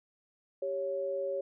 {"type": "tone pair together", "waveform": "sine", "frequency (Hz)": [392, 554.4], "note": ["G4", "C#5"], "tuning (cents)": [0, 0], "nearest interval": "tritone", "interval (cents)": 600, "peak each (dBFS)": [-37, -32], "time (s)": [0.62, 1.41], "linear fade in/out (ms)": 5, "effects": []}